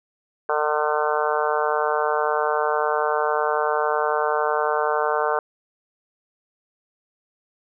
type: harmonic tone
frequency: 150.9 Hz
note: D3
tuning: 47 cents sharp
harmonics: 3 / 4 / 5 / 6 / 7 / 8 / 9 / 10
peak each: -25 / -26 / -27 / -28 / -28 / -29 / -30 / -30 dBFS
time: 0.49-5.39 s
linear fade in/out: 2 ms
effects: none